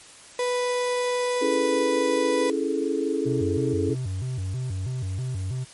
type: tone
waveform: 35% pulse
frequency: 493.9 Hz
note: B4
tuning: in tune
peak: -21 dBFS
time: 0.39-2.5 s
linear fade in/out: 2 ms
type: chord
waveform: sine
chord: A major seventh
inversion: first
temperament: equal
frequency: 277.2 / 329.6 / 415.3 / 440 Hz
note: C#4 / E4 / G#4 / A4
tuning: 0 / 0 / 0 / 0 cents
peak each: -28 dBFS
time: 1.41-3.95 s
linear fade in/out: 10 ms
type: tone with vibrato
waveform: triangle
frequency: 110 Hz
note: A2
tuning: in tune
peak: -24 dBFS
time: 3.25-5.65 s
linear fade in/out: 20 ms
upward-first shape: square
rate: 3.1 Hz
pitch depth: 270 cents each way
effects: white hiss -47 dBFS RMS until 5.73 s + MP3 48 kbps